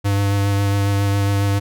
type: tone with vibrato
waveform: square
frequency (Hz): 100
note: G2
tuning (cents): +35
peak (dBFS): -16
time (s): 0.04-1.6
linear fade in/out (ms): 20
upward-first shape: sine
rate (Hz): 7.3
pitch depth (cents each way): 14
effects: none